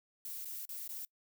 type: noise with dropouts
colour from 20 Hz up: violet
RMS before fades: -43 dBFS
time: 0.25-1.05 s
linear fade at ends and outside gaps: 1 ms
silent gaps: 0.447-0.455 / 0.653-0.691 / 0.877-0.891 s
effects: noise-tail reverb RT60 0.1 s tail -25 dB re dry